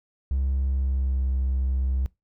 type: tone with pitch glide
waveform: triangle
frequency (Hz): 67 to 65.32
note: C2 to C2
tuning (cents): +42 to -2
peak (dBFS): -19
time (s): 0.31-2.06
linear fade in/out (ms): 0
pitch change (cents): -44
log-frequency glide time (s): 0.67-1.28
effects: noise-tail reverb RT60 0.2 s tail -23 dB re dry + tanh soft clip ceiling -16 dBFS